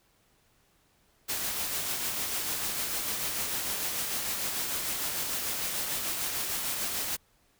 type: noise with tremolo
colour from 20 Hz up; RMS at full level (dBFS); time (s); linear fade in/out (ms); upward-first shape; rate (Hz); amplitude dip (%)
white; -31; 1.28-7.17; 20; sine; 6.7; 30
effects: pink hiss -67 dBFS RMS until 7.59 s